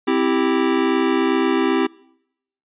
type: chord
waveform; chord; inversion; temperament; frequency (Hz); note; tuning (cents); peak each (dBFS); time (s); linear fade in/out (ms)
square; C major; none; equal; 261.6 / 329.6 / 392; C4 / E4 / G4; 0 / 0 / 0; -21; 0.07-1.87; 10
effects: noise-tail reverb RT60 0.8 s tail -24 dB re dry + resampled to 8000 Hz